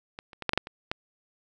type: clicks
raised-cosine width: 0.3 ms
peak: -22 / -30 / -20 / -8 / -9 / -6 / -23 / -12 dBFS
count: 8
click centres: 0.189 / 0.332 / 0.423 / 0.493 / 0.534 / 0.576 / 0.671 / 0.915 s
effects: none